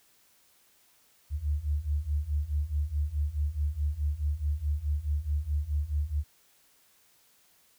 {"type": "beating tone pair", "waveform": "sine", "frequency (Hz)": [71.3, 76], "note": ["C#2", "D#2"], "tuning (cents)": [49, -40], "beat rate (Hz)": 4.7, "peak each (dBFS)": [-31, -29], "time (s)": [1.3, 6.24], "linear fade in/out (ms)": 50, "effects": ["white hiss -64 dBFS RMS until 7.78 s"]}